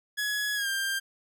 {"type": "tone with pitch glide", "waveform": "sawtooth", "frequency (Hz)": [1684, 1589.5], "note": ["G#6", "G6"], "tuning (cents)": [24, 24], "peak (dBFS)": -24, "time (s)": [0.17, 1], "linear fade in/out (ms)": 20, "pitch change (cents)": -100, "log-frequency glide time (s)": [0.55, 0.68], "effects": []}